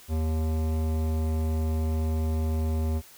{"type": "tone with hard clipping", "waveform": "sine", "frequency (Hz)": 79.1, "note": "D#2", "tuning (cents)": 29, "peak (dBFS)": -26, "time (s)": [0.08, 3.02], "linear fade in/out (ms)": 50, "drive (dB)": 16, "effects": ["white hiss -51 dBFS RMS until 3.17 s"]}